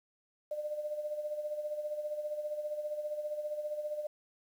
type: tone with tremolo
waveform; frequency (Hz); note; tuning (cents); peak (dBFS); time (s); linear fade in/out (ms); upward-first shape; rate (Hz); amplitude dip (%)
sine; 600; D5; +37; -32; 0.51-4.07; 5; sine; 15; 60
effects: 10-bit